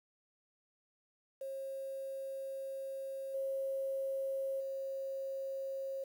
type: tone with level steps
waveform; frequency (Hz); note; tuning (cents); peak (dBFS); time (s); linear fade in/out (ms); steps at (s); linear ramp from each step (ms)
sine; 540; C#5; -45; -39 / -34 / -37; 1.41-6.04; 5; 3.34 / 4.6; 5
effects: 10-bit

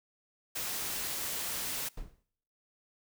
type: noise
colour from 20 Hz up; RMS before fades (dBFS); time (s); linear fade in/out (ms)
white; -36; 0.55-1.89; 10
type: noise with exponential decay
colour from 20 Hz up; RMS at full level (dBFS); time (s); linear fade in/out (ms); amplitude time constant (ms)
brown; -36; 1.97-2.23; 5; 56
effects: noise-tail reverb RT60 0.7 s tail -24 dB re dry

